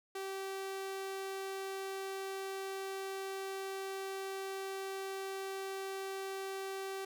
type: tone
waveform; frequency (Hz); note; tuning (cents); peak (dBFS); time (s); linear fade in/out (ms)
sawtooth; 386.9; G4; -23; -35; 0.15-7.05; 5
effects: none